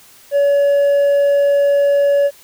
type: tone with hard clipping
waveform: sine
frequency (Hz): 567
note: C#5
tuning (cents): +39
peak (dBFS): -11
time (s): 0.31-2.31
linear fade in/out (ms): 50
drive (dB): 2
effects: white hiss -45 dBFS RMS until 2.43 s